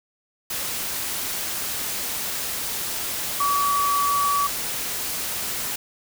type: tone in noise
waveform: sine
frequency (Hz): 1141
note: C#6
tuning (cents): +50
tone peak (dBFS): -19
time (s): 3.4-4.47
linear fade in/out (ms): 5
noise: white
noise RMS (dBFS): -28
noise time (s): 0.5-5.76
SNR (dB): +6
effects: none